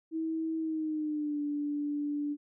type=tone with pitch glide; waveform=sine; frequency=322.1 to 292 Hz; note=E4 to D4; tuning=-40 to -10 cents; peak=-30 dBFS; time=0.11-2.37 s; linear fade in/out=50 ms; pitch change=-170 cents; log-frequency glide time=0.58-1.41 s; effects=none

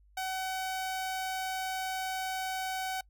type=tone; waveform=sawtooth; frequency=755 Hz; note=F#5; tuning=35 cents sharp; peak=-29 dBFS; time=0.17-3.01 s; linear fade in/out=5 ms; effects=noise-tail reverb RT60 0.1 s tail -25 dB re dry + added 50 Hz sine -59 dBFS peak until 3.09 s

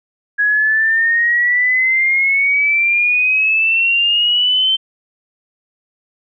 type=exponential sweep; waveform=sine; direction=up; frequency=1661.2 to 3110 Hz; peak=-11 dBFS; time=0.38-4.77 s; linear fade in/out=20 ms; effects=none

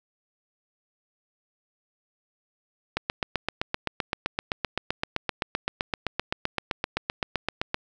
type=click train; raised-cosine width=0.3 ms; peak=-9 dBFS; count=38; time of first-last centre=2.97-7.744 s; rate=7.75 Hz; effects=none

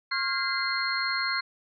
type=tone cluster; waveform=sine; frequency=1075 / 1398 / 1619 / 2063 / 4242 Hz; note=C6 / F6 / G#6 / C7 / C8; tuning=+47 / +1 / -45 / -25 / +23 cents; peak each=-33 / -32 / -34 / -31 / -31 dBFS; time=0.11-1.41 s; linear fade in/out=10 ms; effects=none

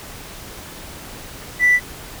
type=tone with hard clipping; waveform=sine; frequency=1975.5 Hz; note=B6; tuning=in tune; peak=-11 dBFS; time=1.59-1.8 s; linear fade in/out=50 ms; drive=1 dB; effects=pink hiss -36 dBFS RMS until 2.2 s

